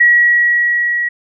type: tone with level ramp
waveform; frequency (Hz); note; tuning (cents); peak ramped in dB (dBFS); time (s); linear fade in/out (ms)
sine; 1917; A#6; +48; -5 to -14; 0-1.09; 10
effects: none